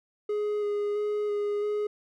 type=tone with vibrato; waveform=triangle; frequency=415.3 Hz; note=G#4; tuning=in tune; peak=-24 dBFS; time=0.29-1.87 s; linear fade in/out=5 ms; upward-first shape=square; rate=1.5 Hz; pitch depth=12 cents each way; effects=none